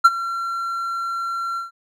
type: tone with ADSR envelope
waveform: triangle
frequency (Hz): 1364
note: F6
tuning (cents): -41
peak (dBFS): -3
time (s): 0.04-1.71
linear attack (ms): 14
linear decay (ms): 37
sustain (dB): -18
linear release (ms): 140
effects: none